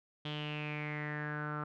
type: tone with low-pass filter sweep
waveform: sawtooth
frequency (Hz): 149.9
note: D3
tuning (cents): +36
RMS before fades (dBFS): -39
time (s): 0.25-1.64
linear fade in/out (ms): 5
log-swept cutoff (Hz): 3300 to 1300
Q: 7.4
effects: none